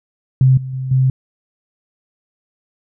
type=tone with level steps; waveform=sine; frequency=130.81 Hz; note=C3; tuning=in tune; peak=-7 / -23 / -20 / -10 dBFS; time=0.41-1.1 s; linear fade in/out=2 ms; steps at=0.57 / 0.73 / 0.91 s; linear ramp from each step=5 ms; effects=none